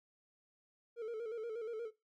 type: tone with vibrato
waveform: triangle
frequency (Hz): 453.1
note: A#4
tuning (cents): -49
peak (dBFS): -36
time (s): 0.96-1.91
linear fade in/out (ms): 50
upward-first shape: square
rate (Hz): 8.4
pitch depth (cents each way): 65
effects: noise-tail reverb RT60 0.2 s tail -17 dB re dry + tanh soft clip ceiling -33 dBFS